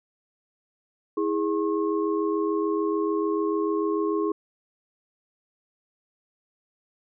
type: tone cluster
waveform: sine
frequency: 324.9 / 411.7 / 1080 Hz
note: E4 / G#4 / C#6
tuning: -25 / -15 / -45 cents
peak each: -26 / -25 / -32 dBFS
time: 1.17-4.32 s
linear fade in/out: 5 ms
effects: none